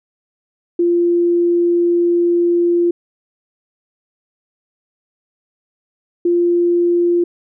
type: tone pair in turn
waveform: sine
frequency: 346 / 347.3 Hz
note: F4 / F4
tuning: -16 / -10 cents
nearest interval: unison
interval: 6 cents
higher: second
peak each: -11 dBFS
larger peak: neither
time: 0.79-2.91 / 6.25-7.24 s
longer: first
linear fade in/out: 5 ms
effects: none